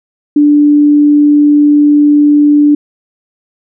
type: tone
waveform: sine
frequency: 293.7 Hz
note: D4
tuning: in tune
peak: -3 dBFS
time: 0.36-2.75 s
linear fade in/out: 5 ms
effects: none